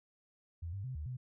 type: tone with pitch steps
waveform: sine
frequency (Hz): 84.3 / 98.4 / 129.4 / 75.5 / 126.4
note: E2 / G2 / C3 / D2 / B2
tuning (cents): +39 / +7 / -19 / +48 / +41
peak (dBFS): -38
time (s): 0.62-1.17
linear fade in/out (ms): 10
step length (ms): 110
effects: none